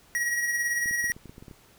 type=tone with tremolo; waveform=square; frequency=1905 Hz; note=A#6; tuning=37 cents sharp; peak=-24 dBFS; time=0.15-1.12 s; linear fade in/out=0 ms; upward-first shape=sine; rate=18 Hz; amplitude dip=40%
type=clicks; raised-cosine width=3 ms; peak=-31 dBFS; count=11; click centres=0.859 / 0.911 / 1.042 / 1.1 / 1.165 / 1.257 / 1.295 / 1.381 / 1.425 / 1.482 / 1.512 s
effects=pink hiss -57 dBFS RMS until 1.78 s